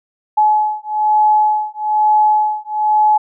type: beating tone pair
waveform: sine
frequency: 851 / 852.1 Hz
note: G#5 / G#5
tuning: +42 / +44 cents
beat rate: 1.1 Hz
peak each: -14 dBFS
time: 0.37-3.18 s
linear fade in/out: 10 ms
effects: none